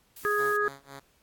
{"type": "noise", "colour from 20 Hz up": "blue", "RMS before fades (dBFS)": -45, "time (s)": [0.16, 0.57], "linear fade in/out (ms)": 5}
{"type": "harmonic tone", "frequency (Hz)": 415.3, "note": "G#4", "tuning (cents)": 0, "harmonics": [1, 3, 4], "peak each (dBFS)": [-28, -28, -28], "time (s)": [0.25, 0.68], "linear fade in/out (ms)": 0}
{"type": "tone with tremolo", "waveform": "5% pulse", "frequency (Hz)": 138.3, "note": "C#3", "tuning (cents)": -4, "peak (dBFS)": -30, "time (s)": [0.38, 1], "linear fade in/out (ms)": 10, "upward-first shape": "sine", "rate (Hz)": 3.9, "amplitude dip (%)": 95}
{"effects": ["pink hiss -66 dBFS RMS until 1.22 s", "AAC 64 kbps"]}